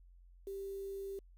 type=tone with quantisation; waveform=sine; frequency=392 Hz; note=G4; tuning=in tune; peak=-40 dBFS; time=0.47-1.19 s; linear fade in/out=2 ms; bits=10; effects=added 44 Hz sine -57 dBFS peak until 1.37 s